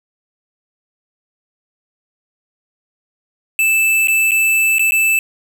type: tone with dropouts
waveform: square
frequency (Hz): 2637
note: E7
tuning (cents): 0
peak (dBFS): -12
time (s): 3.59-5.19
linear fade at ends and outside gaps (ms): 1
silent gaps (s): 4.073-4.083 / 4.31-4.317 / 4.784-4.794 / 4.909-4.92
effects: none